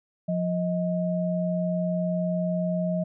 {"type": "tone pair together", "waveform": "sine", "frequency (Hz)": [176.51, 629], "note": ["F3", "D#5"], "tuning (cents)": [19, 19], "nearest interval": "octave + minor seventh", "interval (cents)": 2200, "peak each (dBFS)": [-25, -28], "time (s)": [0.28, 3.04], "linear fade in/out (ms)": 10, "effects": []}